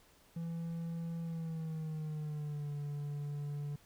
triangle tone with pitch glide, 166.9 to 145.29 Hz, E3 to D3, +22 to -18 cents, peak -35 dBFS, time 0.36-3.76 s, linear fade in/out 5 ms, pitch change -240 cents, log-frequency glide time 1.21-2.72 s, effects pink hiss -65 dBFS RMS until 3.85 s

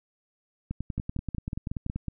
two click trains, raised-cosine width 5 ms, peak -19 / -19 dBFS, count 7 / 14, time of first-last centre 0.98-2.083 / 0.71-1.96 s, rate 5.44 / 10.4 Hz, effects none

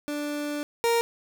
30% pulse tone pair in turn, 293.7 / 466.2 Hz, D4 / A#4, 0 / 0 cents, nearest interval minor sixth, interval 800 cents, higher second, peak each -26 / -18 dBFS, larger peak second, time 0.08-0.63 / 0.84-1.01 s, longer first, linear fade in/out 0 ms, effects none

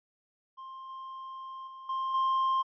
triangle tone with level steps, 1056 Hz, C6, 16 cents sharp, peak -40 / -38 / -42 / -28 / -23 dBFS, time 0.57-2.63 s, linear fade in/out 20 ms, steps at 0.89 / 1.67 / 1.89 / 2.14 s, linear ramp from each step 5 ms, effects resampled to 11025 Hz

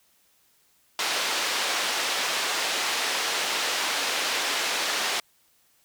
white band-pass noise, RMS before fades -27 dBFS, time 0.99-5.2 s, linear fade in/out 2 ms, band 430 to 4500 Hz, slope 12 dB/octave, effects white hiss -64 dBFS RMS until 5.84 s

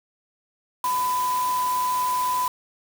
sine tone in noise, 1001 Hz, B5, 23 cents sharp, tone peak -21 dBFS, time 0.84-2.48 s, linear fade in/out 2 ms, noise white, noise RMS -34 dBFS, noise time 0.84-2.48 s, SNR +10 dB, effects none

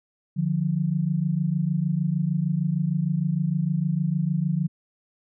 sine tone pair together, 150.05 / 176.6 Hz, D3 / F3, +38 / +20 cents, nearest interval minor third, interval 282 cents, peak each -24 / -24 dBFS, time 0.36-4.68 s, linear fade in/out 20 ms, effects none

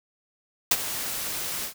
white noise with ADSR envelope, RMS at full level -18 dBFS, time 0.71-1.74 s, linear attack 4 ms, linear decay 42 ms, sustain -13 dB, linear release 100 ms, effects none

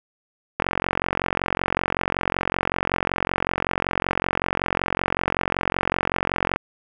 click train, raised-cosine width 0.5 ms, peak -5 dBFS, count 271, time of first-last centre 0.6-6.56 s, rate 45.3 Hz, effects none

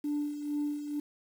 sine tone with tremolo, 293.7 Hz, D4, in tune, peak -27 dBFS, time 0.04-1 s, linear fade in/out 5 ms, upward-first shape sine, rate 2.2 Hz, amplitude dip 65%, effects tanh soft clip ceiling -25 dBFS + 9-bit

